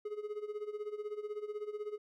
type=tone with tremolo; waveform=triangle; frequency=420 Hz; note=G#4; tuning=19 cents sharp; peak=-33 dBFS; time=0.05-1.98 s; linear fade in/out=5 ms; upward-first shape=sine; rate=16 Hz; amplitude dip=80%; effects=none